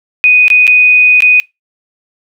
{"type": "tone with dropouts", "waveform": "sine", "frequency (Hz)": 2489, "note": "D#7", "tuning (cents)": 0, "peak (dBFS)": -3, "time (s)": [0.24, 1.4], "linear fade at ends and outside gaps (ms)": 0, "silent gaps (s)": [[0.481, 0.502], [0.669, 0.677], [1.205, 1.222]], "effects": ["noise-tail reverb RT60 0.2 s tail -24 dB re dry"]}